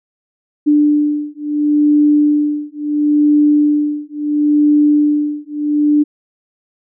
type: beating tone pair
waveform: sine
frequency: 295.9 / 296.63 Hz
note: D4 / D4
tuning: +13 / +17 cents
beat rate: 0.73 Hz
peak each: -13 dBFS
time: 0.66-6.04 s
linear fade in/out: 20 ms
effects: none